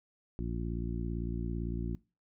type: harmonic tone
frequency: 57.8 Hz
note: A#1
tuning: 14 cents flat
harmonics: 1 / 2 / 3 / 4 / 5 / 6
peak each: -36 / -40 / -40 / -42 / -44 / -44 dBFS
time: 0.39-1.95 s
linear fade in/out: 0 ms
effects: noise-tail reverb RT60 0.3 s tail -22 dB re dry